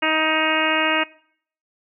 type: harmonic tone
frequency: 314.3 Hz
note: D#4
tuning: 18 cents sharp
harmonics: 1 / 2 / 3 / 4 / 5 / 6 / 7 / 8 / 9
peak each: -26 / -26 / -26 / -26 / -26 / -26 / -26 / -26 / -26 dBFS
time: 0.02-1.04 s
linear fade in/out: 10 ms
effects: noise-tail reverb RT60 0.6 s tail -22 dB re dry